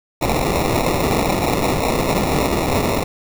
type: noise with sample-and-hold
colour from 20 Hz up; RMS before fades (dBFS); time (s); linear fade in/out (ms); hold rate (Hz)
violet; -18; 0.21-3.04; 10; 1575
effects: none